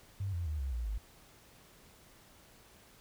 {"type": "tone with pitch steps", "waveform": "sine", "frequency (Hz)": [98, 86.31, 76.01, 66.94, 58.95, 51.91], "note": ["G2", "F2", "D#2", "C2", "A#1", "G#1"], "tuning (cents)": [0, -20, -40, 40, 20, 0], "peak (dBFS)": -33, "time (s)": [0.2, 0.98], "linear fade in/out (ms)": 5, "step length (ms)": 130, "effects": ["pink hiss -60 dBFS RMS until 3 s"]}